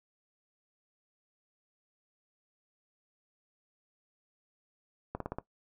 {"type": "slowing click train", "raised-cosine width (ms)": 1, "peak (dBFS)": -21, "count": 5, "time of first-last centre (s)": [5.15, 5.385], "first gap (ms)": 53, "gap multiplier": 1.07, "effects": ["noise-tail reverb RT60 0.1 s tail -17 dB re dry"]}